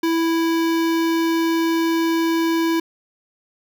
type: tone with notch filter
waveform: square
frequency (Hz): 329.8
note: E4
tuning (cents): +1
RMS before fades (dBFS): -19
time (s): 0.03-2.8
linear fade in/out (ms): 5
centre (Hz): 8800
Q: 1.2
effects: none